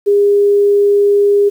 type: tone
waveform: sine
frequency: 406.1 Hz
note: G#4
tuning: 39 cents flat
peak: -7 dBFS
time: 0.06-1.5 s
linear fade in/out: 20 ms
effects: 7-bit